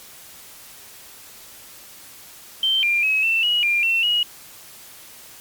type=tone with pitch steps; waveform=sine; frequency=3121 / 2390 / 2560 / 2678 / 2905 / 2394 / 2702 / 2897 Hz; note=G7 / D7 / D#7 / E7 / F#7 / D7 / E7 / F#7; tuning=-8 / +30 / +49 / +27 / -32 / +33 / +42 / -37 cents; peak=-16 dBFS; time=2.63-4.23 s; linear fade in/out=2 ms; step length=200 ms; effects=white hiss -43 dBFS RMS until 5.4 s + MP3 96 kbps